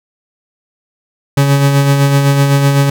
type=tone with tremolo; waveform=40% pulse; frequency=140 Hz; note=C#3; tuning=18 cents sharp; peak=-5 dBFS; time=1.37-2.9 s; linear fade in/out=5 ms; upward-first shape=sine; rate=7.9 Hz; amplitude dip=40%; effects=none